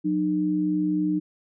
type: tone pair together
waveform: sine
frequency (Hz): 181.24 / 304.8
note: F#3 / D#4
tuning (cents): -36 / -36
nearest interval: major sixth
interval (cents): 900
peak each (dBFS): -27 / -22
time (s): 0.04-1.2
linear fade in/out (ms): 20
effects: none